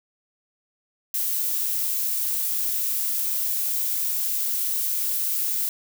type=noise; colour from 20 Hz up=violet; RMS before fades=-25 dBFS; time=1.14-5.69 s; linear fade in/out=2 ms; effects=none